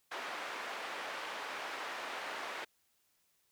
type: band-pass noise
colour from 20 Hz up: white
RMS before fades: -42 dBFS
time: 0.11-2.65 s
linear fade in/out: 10 ms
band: 480 to 1900 Hz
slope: 12 dB/octave
effects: white hiss -75 dBFS RMS until 3.51 s